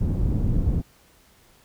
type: low-pass noise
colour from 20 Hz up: pink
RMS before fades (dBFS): -22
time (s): 0-0.82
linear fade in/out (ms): 20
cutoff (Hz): 190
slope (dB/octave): 12
effects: pink hiss -57 dBFS RMS until 1.64 s